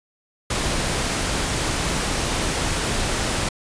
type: noise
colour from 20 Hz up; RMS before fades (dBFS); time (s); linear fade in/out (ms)
pink; -23; 0.5-3.49; 5
effects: resampled to 22050 Hz